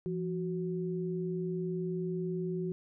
sine tone pair together, 170.53 / 370 Hz, F3 / F#4, -41 / 0 cents, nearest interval octave + minor second, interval 1341 cents, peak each -34 / -35 dBFS, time 0.06-2.72 s, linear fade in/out 0 ms, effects none

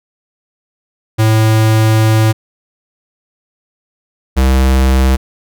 square tone pair in turn, 110 / 65.57 Hz, A2 / C2, 0 / +4 cents, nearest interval major sixth, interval 896 cents, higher first, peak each -8 dBFS, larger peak neither, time 1.18-2.33 / 4.36-5.17 s, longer first, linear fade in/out 20 ms, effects none

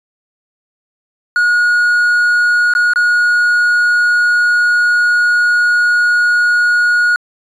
triangle tone with dropouts, 1446 Hz, F#6, 40 cents flat, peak -7 dBFS, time 1.36-7.16 s, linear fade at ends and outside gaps 1 ms, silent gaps 2.737-2.751 / 2.935-2.959 s, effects resampled to 22050 Hz

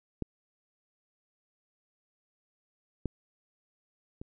clicks, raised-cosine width 3 ms, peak -19 / -18 / -28 dBFS, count 3, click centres 0.223 / 3.057 / 4.215 s, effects none

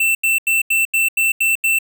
square tone bursts, 2679 Hz, E7, 27 cents sharp, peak -14 dBFS, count 8, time 0-1.788 s, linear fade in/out 5 ms, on 150 ms, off 84 ms, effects none

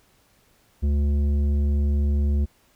triangle tone with tanh clipping, 72 Hz, D2, 34 cents flat, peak -20 dBFS, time 0.82-2.46 s, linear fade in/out 20 ms, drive 14 dB, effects pink hiss -61 dBFS RMS until 2.75 s

